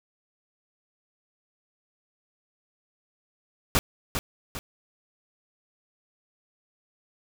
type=noise with echo; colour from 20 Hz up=pink; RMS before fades=-21 dBFS; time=3.75-3.79 s; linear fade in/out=0 ms; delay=400 ms; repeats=2; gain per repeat=-7 dB; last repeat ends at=4.59 s; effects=none